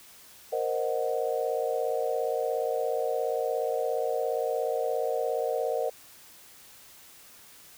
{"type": "chord", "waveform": "sine", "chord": "C half-diminished seventh", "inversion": "third", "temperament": "equal", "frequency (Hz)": [466.2, 523.3, 622.3, 740], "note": ["Bb4", "C5", "Eb5", "Gb5"], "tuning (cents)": [0, 0, 0, 0], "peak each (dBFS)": [-30, -31, -32, -34], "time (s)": [0.52, 5.9], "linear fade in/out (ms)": 10, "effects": ["white hiss -52 dBFS RMS until 7.77 s"]}